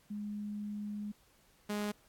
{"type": "tone pair in turn", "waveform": ["sine", "sawtooth"], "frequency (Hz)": [207.7, 207.7], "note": ["G#3", "G#3"], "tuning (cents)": [0, 0], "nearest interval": "unison", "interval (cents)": 0, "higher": "neither", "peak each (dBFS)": [-37, -30], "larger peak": "second", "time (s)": [[0.1, 1.12], [1.69, 1.92]], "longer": "first", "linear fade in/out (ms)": 10, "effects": ["pink hiss -67 dBFS RMS until 2.08 s", "AAC 64 kbps"]}